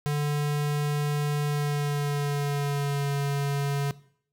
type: tone with pitch glide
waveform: square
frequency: 146.83 to 141.34 Hz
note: D3 to C#3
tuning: 0 to +34 cents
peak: -25 dBFS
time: 0.06-3.91 s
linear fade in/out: 0 ms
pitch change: -66 cents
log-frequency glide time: 1.46-3.1 s
effects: noise-tail reverb RT60 0.6 s tail -19 dB re dry